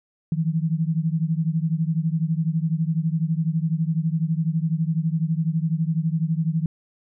sine beating tone pair, 157.6 / 169.6 Hz, D#3 / E3, +23 / +50 cents, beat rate 12 Hz, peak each -22 / -24 dBFS, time 0.32-6.66 s, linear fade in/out 2 ms, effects none

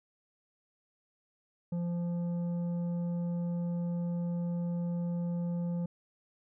triangle tone with tanh clipping, 173 Hz, F3, 16 cents flat, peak -32 dBFS, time 1.72-5.86 s, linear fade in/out 5 ms, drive 12 dB, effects none

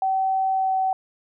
sine tone with pitch glide, 765 to 760.2 Hz, G5 to F#5, -42 to +47 cents, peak -19 dBFS, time 0.02-0.93 s, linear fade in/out 2 ms, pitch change -11 cents, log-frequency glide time 0.53-0.76 s, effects none

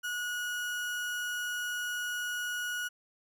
35% pulse tone, 1456 Hz, F#6, 28 cents flat, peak -31 dBFS, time 0.03-2.89 s, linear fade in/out 20 ms, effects none

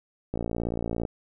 click train, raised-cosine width 2 ms, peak -16 dBFS, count 42, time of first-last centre 0.34-1.052 s, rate 57.6 Hz, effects none

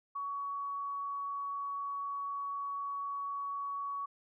sine tone, 1124 Hz, C#6, 24 cents sharp, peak -35 dBFS, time 0.15-4.06 s, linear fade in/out 10 ms, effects none

